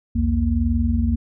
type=tone cluster; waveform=sine; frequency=63.3 / 84.6 / 233.5 Hz; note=B1 / E2 / A#3; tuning=+43 / +45 / +3 cents; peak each=-21 dBFS; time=0.15-1.16 s; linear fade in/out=10 ms; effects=none